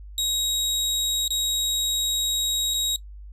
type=tone with dropouts; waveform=25% pulse; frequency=3800 Hz; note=A#7; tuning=33 cents sharp; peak=-19 dBFS; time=0.18-2.96 s; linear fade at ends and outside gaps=1 ms; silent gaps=1.279-1.305 / 2.738-2.742 s; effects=noise-tail reverb RT60 0.1 s tail -18 dB re dry + added 50 Hz sine -38 dBFS peak until 3.32 s